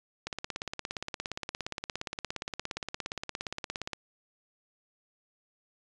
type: click train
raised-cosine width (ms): 0.2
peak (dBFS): -17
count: 64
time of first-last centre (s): 0.27-3.933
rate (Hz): 17.2
effects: resampled to 22050 Hz